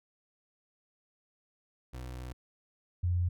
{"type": "tone pair in turn", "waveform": ["30% pulse", "sine"], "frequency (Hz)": [62.5, 88.39], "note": ["B1", "F2"], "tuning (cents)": [21, 21], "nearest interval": "tritone", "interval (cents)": 600, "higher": "second", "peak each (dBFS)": [-37, -26], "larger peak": "second", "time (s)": [[1.93, 2.33], [3.03, 3.29]], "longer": "first", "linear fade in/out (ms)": 10, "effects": []}